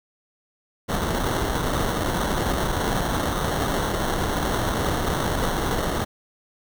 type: noise with sample-and-hold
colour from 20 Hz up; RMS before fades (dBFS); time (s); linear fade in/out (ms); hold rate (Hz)
pink; -24; 0.88-6.05; 20; 2450
effects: none

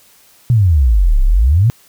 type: exponential two-way sweep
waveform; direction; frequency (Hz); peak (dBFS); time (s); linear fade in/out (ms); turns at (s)
sine; down then up; 126.5 to 31.16 to 126.5; -7; 0.5-1.7; 0; 1.22
effects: white hiss -48 dBFS RMS until 1.88 s

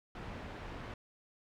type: low-pass noise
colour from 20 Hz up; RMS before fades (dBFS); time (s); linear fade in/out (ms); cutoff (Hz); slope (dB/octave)
pink; -45; 0.15-0.94; 2; 2300; 12
effects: none

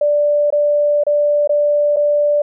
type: tone with dropouts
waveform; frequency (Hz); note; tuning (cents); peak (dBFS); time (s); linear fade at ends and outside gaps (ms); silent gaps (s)
sine; 587.3; D5; 0; -11; 0.01-2.42; 5; 0.504-0.524 / 1.037-1.066 / 1.475-1.493 / 1.962-1.967
effects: none

